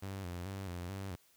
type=tone with vibrato; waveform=sawtooth; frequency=92.5 Hz; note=F#2; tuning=in tune; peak=-36 dBFS; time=0.02-1.16 s; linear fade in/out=10 ms; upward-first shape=square; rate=2.3 Hz; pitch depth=86 cents each way; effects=white hiss -68 dBFS RMS until 1.36 s